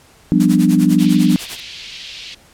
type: chord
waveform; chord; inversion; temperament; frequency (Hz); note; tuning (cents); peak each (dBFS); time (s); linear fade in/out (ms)
sine; G dominant seventh; third; equal with one note detuned; 174.61 / 196 / 246.9 / 296.4; F3 / G3 / B3 / D4; 0 / 0 / 0 / +16; -15; 0.32-1.36; 0
type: noise with tremolo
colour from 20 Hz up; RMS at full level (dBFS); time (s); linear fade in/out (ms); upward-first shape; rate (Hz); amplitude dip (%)
white; -27; 0.4-1.6; 0; sine; 10; 95
type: band-pass noise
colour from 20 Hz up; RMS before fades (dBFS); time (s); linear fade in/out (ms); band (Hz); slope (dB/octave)
white; -33; 0.98-2.35; 10; 2500 to 4200; 24
effects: pink hiss -48 dBFS RMS until 2.53 s + low-pass 12000 Hz 12 dB/octave